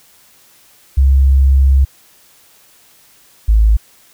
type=tone pair in turn; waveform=sine; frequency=67.5 / 53.94 Hz; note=C#2 / A1; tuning=-45 / -34 cents; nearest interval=major third; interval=389 cents; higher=first; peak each=-6 dBFS; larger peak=neither; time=0.97-1.85 / 3.48-3.77 s; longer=first; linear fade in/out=10 ms; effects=white hiss -48 dBFS RMS until 4.13 s